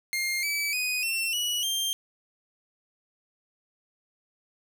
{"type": "tone with pitch steps", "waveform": "sawtooth", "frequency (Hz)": [2120, 2299, 2492, 2702, 2930, 3176], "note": ["C7", "D7", "D#7", "E7", "F#7", "G7"], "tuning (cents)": [22, -37, 2, 42, -18, 22], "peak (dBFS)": -23, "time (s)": [0.13, 1.93], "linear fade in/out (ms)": 0, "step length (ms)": 300, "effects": []}